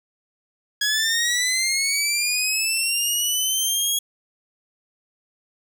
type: linear sweep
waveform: 15% pulse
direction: up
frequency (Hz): 1661.2 to 3322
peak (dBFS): -13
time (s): 0.81-3.99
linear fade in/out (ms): 5
effects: none